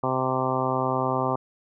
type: harmonic tone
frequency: 130 Hz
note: C3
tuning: 11 cents flat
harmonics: 1 / 2 / 3 / 4 / 5 / 6 / 7 / 8 / 9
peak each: -31 / -31 / -31 / -31 / -31 / -31 / -31 / -31 / -31 dBFS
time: 0.03-1.36 s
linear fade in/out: 5 ms
effects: none